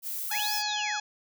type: noise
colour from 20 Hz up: violet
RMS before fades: -34 dBFS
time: 0.02-0.63 s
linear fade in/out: 50 ms
type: linear two-way sweep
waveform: sine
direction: up then down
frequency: 1079 to 5440 to 1079 Hz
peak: -33 dBFS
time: 0.29-0.99 s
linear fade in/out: 50 ms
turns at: 0.54 s
type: harmonic tone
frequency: 840 Hz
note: G#5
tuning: 19 cents sharp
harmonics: 1 / 2 / 3 / 4 / 5 / 6 / 7 / 8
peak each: -33 / -36 / -38 / -39 / -40 / -41 / -41 / -42 dBFS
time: 0.31-1 s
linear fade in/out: 5 ms
effects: none